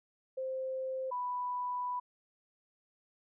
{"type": "tone pair in turn", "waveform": "sine", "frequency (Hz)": [523.3, 989], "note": ["C5", "B5"], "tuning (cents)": [0, 2], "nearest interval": "major seventh", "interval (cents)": 1102, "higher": "second", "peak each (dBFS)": [-34, -33], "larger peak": "second", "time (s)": [[0.37, 1.11], [1.11, 2]], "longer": "second", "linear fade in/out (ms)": 10, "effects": []}